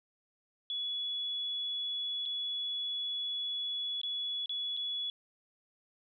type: tone with dropouts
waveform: sine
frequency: 3395 Hz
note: G#7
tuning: 37 cents sharp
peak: -33 dBFS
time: 0.7-5.1 s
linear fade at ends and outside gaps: 1 ms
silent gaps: 2.255-2.259 / 4.015-4.033 / 4.459-4.494 / 4.767-4.772 s
effects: none